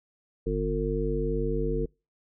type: harmonic tone with a mistuned harmonic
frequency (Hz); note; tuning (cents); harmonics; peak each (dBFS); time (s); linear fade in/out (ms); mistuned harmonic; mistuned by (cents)
50.2; G1; +42; 1 / 3 / 5 / 7 / 9; -29 / -33 / -35 / -33 / -29; 0.46-1.86; 10; 1; -67
effects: noise-tail reverb RT60 0.3 s tail -26 dB re dry